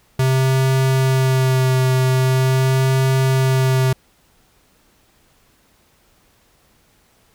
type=tone with vibrato; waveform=square; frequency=131 Hz; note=C3; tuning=2 cents sharp; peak=-14 dBFS; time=0.19-3.93 s; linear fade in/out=5 ms; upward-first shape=sine; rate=0.43 Hz; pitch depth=17 cents each way; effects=pink hiss -57 dBFS RMS until 7.34 s